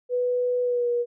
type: tone with pitch glide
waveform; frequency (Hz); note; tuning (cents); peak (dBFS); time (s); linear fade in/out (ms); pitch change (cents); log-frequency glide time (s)
sine; 493.9 to 480.1; B4 to B4; 0 to -49; -21; 0.09-1.06; 50; -49; 0.62-0.89
effects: none